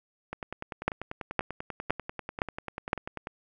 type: two click trains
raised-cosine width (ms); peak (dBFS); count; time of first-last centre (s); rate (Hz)
0.5; -20 / -9; 31 / 5; 0.33-3.271 / 0.88-2.931; 10.2 / 1.95
effects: none